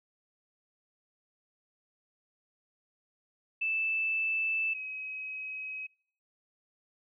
sine tone pair in turn, 2637 / 2543 Hz, E7 / D#7, 0 / +37 cents, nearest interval minor second, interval 63 cents, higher first, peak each -28 / -36 dBFS, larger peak first, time 3.61-4.74 / 4.74-5.87 s, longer neither, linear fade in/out 10 ms, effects noise-tail reverb RT60 0.6 s tail -26 dB re dry

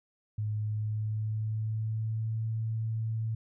sine tone with pitch glide, 106.5 to 111.54 Hz, G#2 to A2, +44 to +24 cents, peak -29 dBFS, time 0.38-3.35 s, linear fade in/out 5 ms, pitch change +80 cents, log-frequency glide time 0.58-2.46 s, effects none

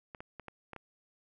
clicks, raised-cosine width 0.5 ms, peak -29 dBFS, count 6, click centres 0.148 / 0.205 / 0.397 / 0.483 / 0.733 / 0.763 s, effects none

